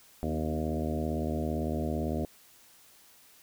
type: harmonic tone with a mistuned harmonic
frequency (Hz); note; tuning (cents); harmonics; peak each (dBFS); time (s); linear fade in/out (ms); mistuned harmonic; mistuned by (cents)
77.78; D#2; 0; 1 / 2 / 3 / 4 / 5 / 6 / 7 / 8 / 9; -34 / -37 / -34 / -38 / -39 / -43 / -41 / -40 / -42; 0.23-2.25; 0; 3; +35
effects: white hiss -58 dBFS RMS until 3.42 s